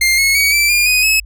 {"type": "tone with pitch steps", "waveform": "sawtooth", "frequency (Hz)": [2109, 2181, 2255, 2332, 2411, 2494, 2579], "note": ["C7", "C#7", "C#7", "D7", "D7", "D#7", "E7"], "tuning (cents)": [13, -29, 29, -13, 45, 3, -39], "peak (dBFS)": -7, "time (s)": [0.01, 1.2], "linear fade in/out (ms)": 5, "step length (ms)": 170, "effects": ["added 50 Hz sine -31 dBFS peak until 1.25 s"]}